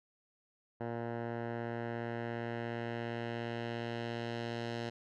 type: tone with low-pass filter sweep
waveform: 10% pulse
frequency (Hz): 117.2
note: A#2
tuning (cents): +10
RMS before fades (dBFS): -39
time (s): 0.8-4.9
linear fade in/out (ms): 10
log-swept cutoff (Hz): 1200 to 4400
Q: 1.2
effects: none